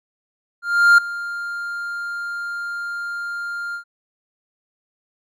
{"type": "tone with ADSR envelope", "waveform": "triangle", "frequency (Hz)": 1400, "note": "F6", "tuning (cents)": 4, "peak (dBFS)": -5, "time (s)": [0.62, 3.84], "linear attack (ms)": 360, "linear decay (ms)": 6, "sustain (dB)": -18, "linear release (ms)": 96, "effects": []}